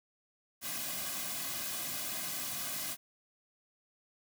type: noise with comb filter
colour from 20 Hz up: white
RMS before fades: -38 dBFS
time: 0.61-2.97 s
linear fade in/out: 50 ms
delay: 2.2 ms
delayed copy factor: -0.8
effects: none